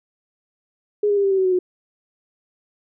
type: tone with pitch steps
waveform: sine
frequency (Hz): 415.3 / 407.5 / 399.8 / 392.2 / 384.8 / 377.5 / 370.4 / 363.4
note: G#4 / G#4 / G4 / G4 / G4 / F#4 / F#4 / F#4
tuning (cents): 0 / -33 / +34 / +1 / -32 / +35 / +2 / -31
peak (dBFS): -15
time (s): 1.03-1.59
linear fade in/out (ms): 5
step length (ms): 70
effects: none